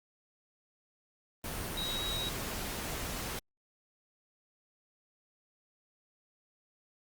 sine tone in noise, 3824 Hz, A#7, 43 cents sharp, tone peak -35 dBFS, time 1.77-2.29 s, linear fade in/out 2 ms, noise pink, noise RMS -38 dBFS, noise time 1.44-3.39 s, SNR 0 dB, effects Opus 32 kbps

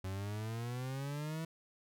40% pulse exponential sweep, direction up, 93.1 to 164.2 Hz, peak -37 dBFS, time 0.04-1.45 s, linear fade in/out 5 ms, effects none

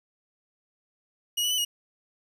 sawtooth tone with pitch steps, 2896 / 2953 / 3005 / 2885 Hz, F#7 / F#7 / F#7 / F#7, -38 / -4 / +26 / -44 cents, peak -21 dBFS, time 1.37-1.65 s, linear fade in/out 10 ms, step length 70 ms, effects none

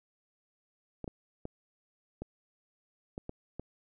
clicks, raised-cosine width 2 ms, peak -25 dBFS, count 7, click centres 1.043 / 1.078 / 1.454 / 2.22 / 3.179 / 3.294 / 3.596 s, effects none

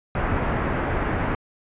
pink low-pass noise, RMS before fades -24 dBFS, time 0.15-1.35 s, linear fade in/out 2 ms, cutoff 2000 Hz, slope 24 dB/octave, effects resampled to 8000 Hz

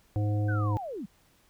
harmonic tone, 104.3 Hz, G#2, 8 cents sharp, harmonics 1 / 3 / 5 / 7, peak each -25 / -35 / -39 / -42 dBFS, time 0.16-0.77 s, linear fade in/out 0 ms
sine linear sweep, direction down, 1563 to 163.9 Hz, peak -34 dBFS, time 0.48-1.06 s, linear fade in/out 10 ms
effects pink hiss -64 dBFS RMS until 1.49 s

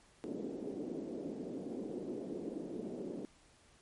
pink band-pass noise, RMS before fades -42 dBFS, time 0.24-3.25 s, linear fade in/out 0 ms, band 230 to 440 Hz, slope 24 dB/octave, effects pink hiss -65 dBFS RMS until 3.81 s + MP3 48 kbps

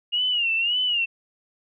sine tone with vibrato, 2835 Hz, F7, 25 cents sharp, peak -20 dBFS, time 0.12-1.06 s, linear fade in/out 20 ms, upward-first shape sine, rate 1.8 Hz, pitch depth 110 cents each way, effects none

